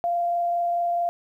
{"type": "tone with frequency modulation", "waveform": "sine", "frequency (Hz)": 693, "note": "F5", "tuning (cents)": -14, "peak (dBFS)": -21, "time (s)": [0.04, 1.09], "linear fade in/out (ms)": 0, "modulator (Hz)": 24.6, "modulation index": 0.23, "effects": ["10-bit"]}